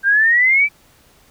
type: exponential sweep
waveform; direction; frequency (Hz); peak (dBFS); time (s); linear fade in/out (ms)
sine; up; 1568 to 2346; -10; 0.03-0.69; 50
effects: pink hiss -52 dBFS RMS until 1.3 s